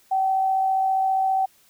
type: tone with amplitude modulation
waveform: sine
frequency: 766 Hz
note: G5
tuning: 40 cents flat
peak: -17 dBFS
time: 0.11-1.46 s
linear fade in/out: 10 ms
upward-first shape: sine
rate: 54.9 Hz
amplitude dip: 30%
effects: white hiss -58 dBFS RMS until 1.69 s